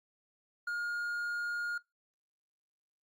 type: tone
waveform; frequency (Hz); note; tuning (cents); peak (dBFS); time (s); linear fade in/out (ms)
triangle; 1423; F6; +32; -31; 0.67-1.78; 5
effects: noise-tail reverb RT60 0.2 s tail -22 dB re dry + Opus 48 kbps